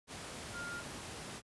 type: tone in noise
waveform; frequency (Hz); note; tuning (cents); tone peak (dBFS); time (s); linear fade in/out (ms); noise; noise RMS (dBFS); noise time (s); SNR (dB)
sine; 1406; F6; +11; -41; 0.52-0.83; 50; pink; -45; 0.07-1.42; +1
effects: high-pass 80 Hz 12 dB/octave + resampled to 24000 Hz